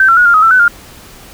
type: tone with pitch steps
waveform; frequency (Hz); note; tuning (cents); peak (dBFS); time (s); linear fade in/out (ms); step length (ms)
sine; 1549 / 1355 / 1451 / 1397 / 1265 / 1334 / 1506 / 1407; G6 / E6 / F#6 / F6 / D#6 / E6 / F#6 / F6; -21 / +47 / -34 / 0 / +28 / +20 / +30 / +12; -4; 0-0.68; 2; 85
effects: pink hiss -36 dBFS RMS until 1.33 s